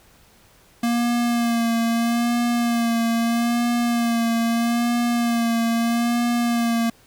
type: tone with vibrato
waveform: square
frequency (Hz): 234.4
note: A#3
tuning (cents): +10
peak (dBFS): -19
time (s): 0.83-6.9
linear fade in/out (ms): 5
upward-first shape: sine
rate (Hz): 0.78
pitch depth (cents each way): 31
effects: pink hiss -54 dBFS RMS until 7.06 s